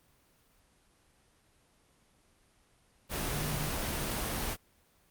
sine tone in noise, 151.4 Hz, D#3, 47 cents flat, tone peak -36 dBFS, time 3.29-3.71 s, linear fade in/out 50 ms, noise pink, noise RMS -34 dBFS, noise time 3.09-4.57 s, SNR -5 dB, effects pink hiss -67 dBFS RMS until 5.1 s + Opus 24 kbps

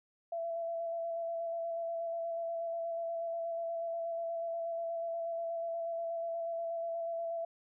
sine tone with vibrato, 670 Hz, E5, 28 cents sharp, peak -34 dBFS, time 0.32-7.45 s, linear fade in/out 5 ms, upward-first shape square, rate 8.3 Hz, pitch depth 14 cents each way, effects none

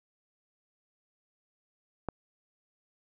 click, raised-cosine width 1 ms, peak -18 dBFS, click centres 2.087 s, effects none

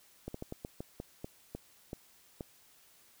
slowing click train, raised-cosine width 2 ms, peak -26 dBFS, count 11, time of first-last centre 0.28-2.408 s, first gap 64 ms, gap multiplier 1.25, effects white hiss -63 dBFS RMS until 3.2 s

